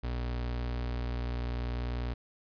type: tone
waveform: 35% pulse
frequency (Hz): 60.4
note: B1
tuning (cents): -38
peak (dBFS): -30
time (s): 0.03-2.14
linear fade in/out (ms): 10
effects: resampled to 11025 Hz